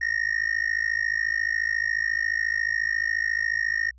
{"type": "tone with amplitude modulation", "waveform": "triangle", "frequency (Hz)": 1853, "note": "A#6", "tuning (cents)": -11, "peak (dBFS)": -17, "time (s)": [0.01, 3.91], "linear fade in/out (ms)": 10, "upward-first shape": "sine", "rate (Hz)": 54.2, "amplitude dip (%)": 100, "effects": ["added 60 Hz sine -49 dBFS peak until 3.98 s", "resampled to 16000 Hz"]}